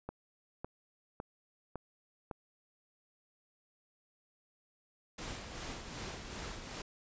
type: click train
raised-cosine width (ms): 1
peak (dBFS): -26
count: 5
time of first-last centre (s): 0.09-2.312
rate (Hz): 1.8
type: noise with tremolo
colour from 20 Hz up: pink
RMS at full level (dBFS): -42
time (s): 5.18-6.82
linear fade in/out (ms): 5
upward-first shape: sine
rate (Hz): 2.6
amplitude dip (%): 45
effects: resampled to 16000 Hz